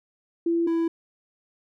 sine / triangle tone pair in turn, 336.8 / 331.6 Hz, E4 / E4, +37 / +10 cents, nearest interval unison, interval 27 cents, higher first, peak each -20 / -19 dBFS, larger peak second, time 0.46-0.67 / 0.67-0.88 s, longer neither, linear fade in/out 5 ms, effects none

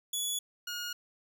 15% pulse tone pair in turn, 3400 / 1434.1 Hz, G#7 / F6, +40 / +45 cents, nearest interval octave + minor third, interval 1495 cents, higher first, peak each -24 / -29 dBFS, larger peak first, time 0.13-0.39 / 0.67-0.93 s, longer neither, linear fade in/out 5 ms, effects none

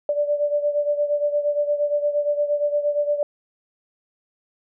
sine beating tone pair, 584 / 592.6 Hz, D5 / D5, -10 / +15 cents, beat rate 8.6 Hz, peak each -20 / -25 dBFS, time 0.09-3.23 s, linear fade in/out 2 ms, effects none

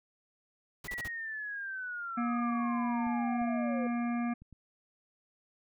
pink noise bursts, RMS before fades -43 dBFS, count 4, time 0.84-1.08 s, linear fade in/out 5 ms, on 36 ms, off 32 ms
sine linear sweep, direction down, 1975.5 to 490 Hz, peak -36 dBFS, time 0.88-3.87 s, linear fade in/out 2 ms
harmonic tone, 237.9 Hz, A#3, 35 cents sharp, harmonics 1 / 3 / 5 / 7 / 9 / 10, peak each -30 / -40 / -44 / -47 / -49 / -50 dBFS, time 2.17-4.34 s, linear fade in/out 10 ms
clicks, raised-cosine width 5 ms, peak -40 dBFS, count 4, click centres 3.068 / 3.416 / 4.42 / 4.527 s
effects none

